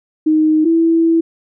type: tone pair in turn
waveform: sine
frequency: 311.1 / 329.6 Hz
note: D#4 / E4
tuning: 0 / 0 cents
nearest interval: minor second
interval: 100 cents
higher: second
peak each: -9 dBFS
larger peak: neither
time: 0.26-0.65 / 0.65-1.21 s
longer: second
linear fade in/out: 10 ms
effects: none